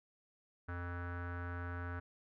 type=tone with low-pass filter; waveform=square; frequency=87.7 Hz; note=F2; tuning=8 cents sharp; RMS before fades=-42 dBFS; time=0.68-2 s; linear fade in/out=10 ms; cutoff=1500 Hz; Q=6.2; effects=none